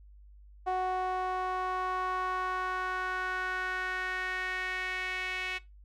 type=tone with band-pass filter sweep; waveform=sawtooth; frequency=370 Hz; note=F#4; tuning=in tune; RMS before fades=-33 dBFS; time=0.66-5.59 s; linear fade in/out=20 ms; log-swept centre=790 to 2400 Hz; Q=3.1; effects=noise-tail reverb RT60 0.2 s tail -19 dB re dry + added 50 Hz sine -51 dBFS peak until 5.84 s